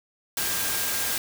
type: tone in noise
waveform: sine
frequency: 1607 Hz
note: G6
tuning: 43 cents sharp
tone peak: -38 dBFS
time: 0.37-1.18 s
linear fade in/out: 2 ms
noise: white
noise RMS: -27 dBFS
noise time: 0.37-1.18 s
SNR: -14 dB
effects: none